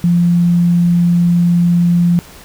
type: tone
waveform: sine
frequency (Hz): 173.2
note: F3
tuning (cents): -14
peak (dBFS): -8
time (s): 0.04-2.19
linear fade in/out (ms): 0
effects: pink hiss -38 dBFS RMS until 2.44 s